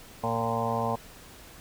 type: harmonic tone with a mistuned harmonic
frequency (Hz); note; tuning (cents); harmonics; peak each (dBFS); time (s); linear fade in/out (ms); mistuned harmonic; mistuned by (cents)
114.8; A#2; -26; 1 / 2 / 4 / 5 / 6 / 7 / 8 / 9; -34 / -34 / -34 / -34 / -34 / -34 / -34 / -34; 0.23-0.96; 10; 6; +36
effects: pink hiss -49 dBFS RMS until 1.6 s